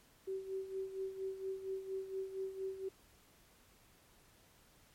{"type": "tone with tremolo", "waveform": "sine", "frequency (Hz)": 383.3, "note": "G4", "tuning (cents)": -39, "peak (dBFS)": -36, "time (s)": [0.27, 2.89], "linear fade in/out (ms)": 10, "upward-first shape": "sine", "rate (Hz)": 4.3, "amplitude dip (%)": 70, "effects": ["pink hiss -66 dBFS RMS until 4.94 s", "MP3 64 kbps"]}